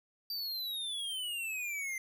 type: exponential sweep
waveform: square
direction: down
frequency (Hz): 4700 to 2065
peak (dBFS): -36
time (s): 0.3-1.98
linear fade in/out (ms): 2
effects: none